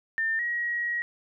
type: tone pair in turn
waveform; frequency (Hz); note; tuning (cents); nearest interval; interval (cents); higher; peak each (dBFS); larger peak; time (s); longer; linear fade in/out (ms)
sine; 1800 / 1900.9; A6 / A#6; +39 / +33; minor second; 94; second; -24 / -26; first; 0.18-0.39 / 0.39-1.02; second; 0
effects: none